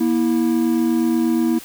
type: tone pair together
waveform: triangle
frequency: 238.1 / 326.4 Hz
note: A#3 / E4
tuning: +37 / -17 cents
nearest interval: perfect fourth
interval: 546 cents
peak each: -16 dBFS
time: 0-1.59 s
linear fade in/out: 10 ms
effects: white hiss -39 dBFS RMS until 1.64 s